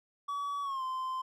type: tone with pitch glide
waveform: triangle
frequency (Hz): 1138 to 1037.5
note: C#6 to C6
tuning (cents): +45 to -15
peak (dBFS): -31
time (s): 0.28-1.22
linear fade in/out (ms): 10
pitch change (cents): -160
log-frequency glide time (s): 0.62-0.83
effects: none